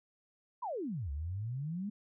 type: exponential two-way sweep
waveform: sine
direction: down then up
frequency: 1054 to 67.6 to 214.3 Hz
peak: -35 dBFS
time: 0.62-1.9 s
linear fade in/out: 10 ms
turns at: 1.11 s
effects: none